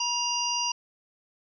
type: harmonic tone with a mistuned harmonic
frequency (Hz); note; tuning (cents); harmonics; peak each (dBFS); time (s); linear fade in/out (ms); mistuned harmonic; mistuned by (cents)
962; B5; -46; 1 / 3 / 5 / 6; -31 / -31 / -31 / -31; 0-0.72; 5; 3; -51
effects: none